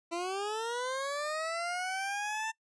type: linear sweep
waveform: 20% pulse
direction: up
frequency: 333.1 to 895 Hz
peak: -28 dBFS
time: 0.11-2.52 s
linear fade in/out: 20 ms
effects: noise-tail reverb RT60 0.1 s tail -23 dB re dry + resampled to 22050 Hz